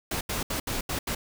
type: noise bursts at uneven times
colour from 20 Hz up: pink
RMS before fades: -30 dBFS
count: 6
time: 0.11-0.21 / 0.29-0.43 / 0.5-0.6 / 0.67-0.81 / 0.89-0.99 / 1.07-1.15 s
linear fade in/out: 5 ms
effects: none